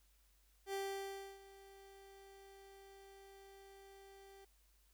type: tone with ADSR envelope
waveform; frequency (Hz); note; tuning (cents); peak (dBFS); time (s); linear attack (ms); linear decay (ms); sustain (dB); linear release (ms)
30% pulse; 392; G4; 0; -36; 0.66-4.45; 74; 650; -19; 7
effects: added 50 Hz sine -70 dBFS peak until 4.93 s + white hiss -75 dBFS RMS until 4.93 s